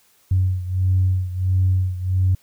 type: beating tone pair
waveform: sine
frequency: 92.5 / 94 Hz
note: F#2 / F#2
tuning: 0 / +28 cents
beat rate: 1.5 Hz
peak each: -17 / -21 dBFS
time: 0.31-2.35 s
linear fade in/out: 5 ms
effects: tanh soft clip ceiling -9 dBFS + white hiss -58 dBFS RMS until 2.42 s